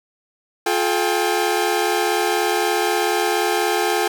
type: tone cluster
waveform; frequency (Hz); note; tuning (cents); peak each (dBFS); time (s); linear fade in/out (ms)
sawtooth; 352.7 / 429.5 / 795; F4 / A4 / G5; +17 / -42 / +24; -18; 0.66-4.08; 5
effects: none